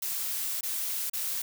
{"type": "noise with dropouts", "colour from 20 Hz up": "blue", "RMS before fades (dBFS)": -32, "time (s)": [0.02, 1.42], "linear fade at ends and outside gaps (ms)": 5, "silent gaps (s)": [[0.609, 0.63], [1.098, 1.133]], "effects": []}